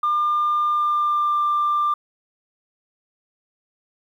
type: tone with pitch glide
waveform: sine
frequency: 1200 to 1187.6 Hz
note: D6 to D6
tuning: +37 to +19 cents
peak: -16 dBFS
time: 0.03-1.94 s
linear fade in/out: 5 ms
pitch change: -18 cents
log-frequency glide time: 0.72-1.42 s
effects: tanh soft clip ceiling -14 dBFS + 9-bit